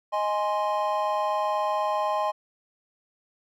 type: chord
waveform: triangle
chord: Ab major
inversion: second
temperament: equal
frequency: 622.3 / 830.6 / 1046.5 Hz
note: Eb5 / Ab5 / C6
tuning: 0 / 0 / 0 cents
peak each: -26 dBFS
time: 0.12-2.32 s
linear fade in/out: 20 ms
effects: none

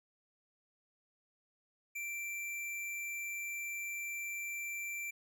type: tone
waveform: square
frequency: 2349 Hz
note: D7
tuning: in tune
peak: -39 dBFS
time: 1.95-5.11 s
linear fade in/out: 10 ms
effects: none

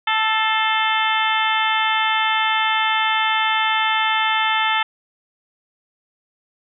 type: harmonic tone with a mistuned harmonic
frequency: 440 Hz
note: A4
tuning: in tune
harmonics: 2 / 3 / 4 / 5 / 6 / 7 / 8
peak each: -21 / -23 / -24 / -25 / -26 / -26 / -27 dBFS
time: 0.07-4.83 s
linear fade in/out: 5 ms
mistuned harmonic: 5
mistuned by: -54 cents
effects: none

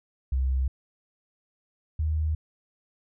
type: tone pair in turn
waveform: sine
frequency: 65.41 / 77.79 Hz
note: C2 / D#2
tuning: 0 / 0 cents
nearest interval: minor third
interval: 300 cents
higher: second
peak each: -22 / -23 dBFS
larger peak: first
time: 0.32-0.68 / 1.99-2.35 s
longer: neither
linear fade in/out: 5 ms
effects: none

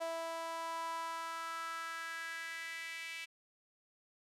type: tone with high-pass filter sweep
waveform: sawtooth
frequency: 329.6 Hz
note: E4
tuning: in tune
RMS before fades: -42 dBFS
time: 0-3.26 s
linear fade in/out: 20 ms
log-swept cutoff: 700 to 2400 Hz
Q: 4.2
effects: low-pass 12000 Hz 12 dB/octave

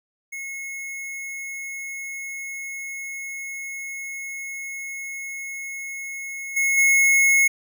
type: tone with level steps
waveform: square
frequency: 2176 Hz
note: C#7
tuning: 33 cents flat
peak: -31 / -19 / -15 dBFS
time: 0.32-7.48 s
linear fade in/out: 10 ms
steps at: 6.56 / 6.77 s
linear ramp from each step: 10 ms
effects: none

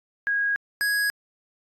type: tone pair in turn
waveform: sine / square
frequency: 1643 / 1660.2 Hz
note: G#6 / G#6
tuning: -19 / -1 cents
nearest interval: unison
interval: 18 cents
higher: second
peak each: -21 / -22 dBFS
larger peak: first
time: 0.27-0.56 / 0.81-1.1 s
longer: neither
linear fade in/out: 0 ms
effects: AAC 64 kbps

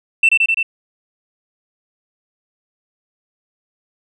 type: tone with echo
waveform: sine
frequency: 2678 Hz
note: E7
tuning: 27 cents sharp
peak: -6 dBFS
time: 0.23-0.29 s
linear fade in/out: 5 ms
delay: 85 ms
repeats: 4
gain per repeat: -2 dB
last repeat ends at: 0.63 s
effects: tanh soft clip ceiling -5 dBFS

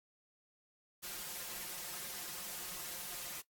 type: noise with comb filter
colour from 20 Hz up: white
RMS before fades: -44 dBFS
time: 1.02-3.42 s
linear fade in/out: 20 ms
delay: 5.6 ms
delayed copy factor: +0.95
effects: noise-tail reverb RT60 0.1 s tail -18 dB re dry + AAC 64 kbps

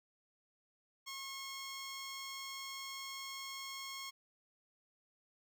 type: tone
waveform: 10% pulse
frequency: 1085 Hz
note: C#6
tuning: 37 cents flat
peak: -35 dBFS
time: 1.06-4.11 s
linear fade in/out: 20 ms
effects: none

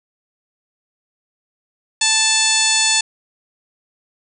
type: harmonic tone with a mistuned harmonic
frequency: 880 Hz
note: A5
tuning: in tune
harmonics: 1 / 2 / 3 / 4 / 5 / 6 / 7 / 8 / 9 / 10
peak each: -26 / -25 / -21 / -21 / -20 / -26 / -25 / -20 / -24 / -24 dBFS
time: 2.01-3.01 s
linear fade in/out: 5 ms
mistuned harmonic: 8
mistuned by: -23 cents
effects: none

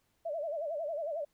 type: tone with vibrato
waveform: sine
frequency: 622.3 Hz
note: D#5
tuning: in tune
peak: -33 dBFS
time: 0.25-1.25 s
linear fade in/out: 10 ms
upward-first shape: sine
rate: 11 Hz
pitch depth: 150 cents each way
effects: pink hiss -75 dBFS RMS until 1.33 s

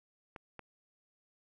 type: clicks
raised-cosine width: 0.5 ms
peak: -30 dBFS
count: 2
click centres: 0.362 / 0.593 s
effects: none

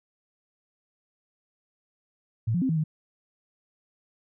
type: tone with pitch steps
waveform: sine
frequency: 112.2 / 175 / 262.8 / 161.2 / 155.1 Hz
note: A2 / F3 / C4 / E3 / D#3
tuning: +34 / +4 / +8 / -38 / -5 cents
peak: -22 dBFS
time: 2.47-2.84 s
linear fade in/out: 10 ms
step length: 74 ms
effects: none

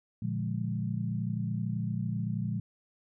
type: chord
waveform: sine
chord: Bb dominant seventh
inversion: none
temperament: equal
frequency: 116.54 / 146.83 / 174.61 / 207.7 Hz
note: Bb2 / D3 / F3 / Ab3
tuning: 0 / 0 / 0 / 0 cents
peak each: -33 / -38 / -35 / -36 dBFS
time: 0.22-2.6 s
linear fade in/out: 5 ms
effects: none

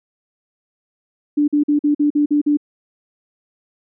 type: tone bursts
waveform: sine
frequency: 293.7 Hz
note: D4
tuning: in tune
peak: -12 dBFS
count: 8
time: 1.37-2.572 s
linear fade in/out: 10 ms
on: 110 ms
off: 46 ms
effects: none

